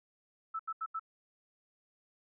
sine tone bursts, 1313 Hz, E6, 7 cents flat, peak -34 dBFS, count 4, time 0.54-0.996 s, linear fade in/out 10 ms, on 54 ms, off 80 ms, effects none

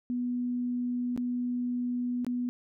sine tone with dropouts, 245.5 Hz, B3, 10 cents flat, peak -28 dBFS, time 0.1-2.49 s, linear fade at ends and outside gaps 0 ms, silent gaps 1.163-1.176 / 2.247-2.266 s, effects none

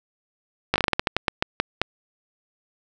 slowing click train, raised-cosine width 0.3 ms, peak -3 dBFS, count 14, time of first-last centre 0.74-1.816 s, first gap 18 ms, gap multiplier 1.23, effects none

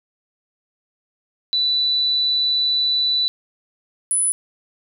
sine tone pair in turn, 3973 / 9992 Hz, B7 / D#9, +10 / +6 cents, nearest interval octave + major third, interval 1596 cents, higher second, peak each -16 dBFS, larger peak neither, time 1.53-3.28 / 4.11-4.32 s, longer first, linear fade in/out 0 ms, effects none

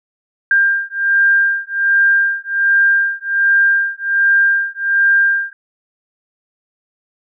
sine beating tone pair, 1595 / 1596.3 Hz, G6 / G6, +30 / +31 cents, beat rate 1.3 Hz, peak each -14 dBFS, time 0.51-5.53 s, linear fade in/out 2 ms, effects none

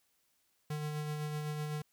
square tone with tremolo, 150.7 Hz, D3, 45 cents sharp, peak -35 dBFS, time 0.7-1.82 s, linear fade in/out 5 ms, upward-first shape sine, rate 7.9 Hz, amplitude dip 30%, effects white hiss -75 dBFS RMS until 1.92 s

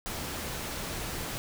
pink noise, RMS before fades -36 dBFS, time 0.06-1.38 s, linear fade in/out 0 ms, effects none

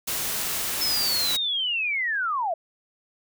white noise, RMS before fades -28 dBFS, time 0.07-1.37 s, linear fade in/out 10 ms
sine linear sweep, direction down, 5274 to 626 Hz, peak -23 dBFS, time 0.81-2.54 s, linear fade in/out 5 ms
effects none

